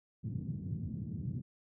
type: band-pass noise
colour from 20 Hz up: pink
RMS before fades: -39 dBFS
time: 0.23-1.42 s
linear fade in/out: 20 ms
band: 100 to 210 Hz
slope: 24 dB/octave
effects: none